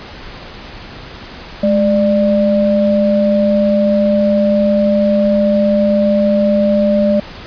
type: tone pair together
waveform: sine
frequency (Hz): 210.1 / 594.3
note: G#3 / D5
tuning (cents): +20 / +20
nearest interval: octave + tritone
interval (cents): 1800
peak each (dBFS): -12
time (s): 1.63-7.2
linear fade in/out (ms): 5
effects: pink hiss -32 dBFS RMS until 7.46 s + resampled to 11025 Hz